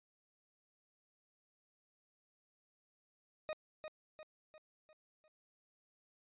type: tone with echo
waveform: 40% pulse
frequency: 621 Hz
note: D#5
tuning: 3 cents flat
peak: -37 dBFS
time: 3.49-3.53 s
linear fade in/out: 0 ms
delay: 350 ms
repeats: 5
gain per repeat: -6 dB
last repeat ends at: 5.28 s
effects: resampled to 8000 Hz